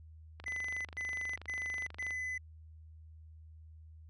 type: click train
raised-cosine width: 0.3 ms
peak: -31 dBFS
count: 43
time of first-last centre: 0.4-2.107 s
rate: 24.6 Hz
type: tone bursts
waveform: triangle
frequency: 2012 Hz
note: B6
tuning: 32 cents sharp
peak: -34 dBFS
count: 4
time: 0.46-2.38 s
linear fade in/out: 5 ms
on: 390 ms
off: 120 ms
effects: added 79 Hz sine -51 dBFS peak until 4.09 s + resampled to 24000 Hz